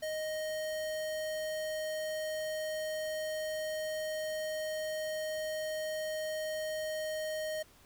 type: tone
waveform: square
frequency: 622.3 Hz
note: D#5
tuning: in tune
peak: -35 dBFS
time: 0.02-7.63 s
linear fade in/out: 10 ms
effects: pink hiss -61 dBFS RMS until 7.85 s